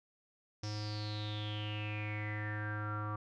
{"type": "tone with low-pass filter sweep", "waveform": "square", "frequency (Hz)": 105.6, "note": "G#2", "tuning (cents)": 29, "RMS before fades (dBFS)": -39, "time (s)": [0.63, 3.16], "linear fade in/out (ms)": 5, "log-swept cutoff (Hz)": [5500, 1200], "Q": 10, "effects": []}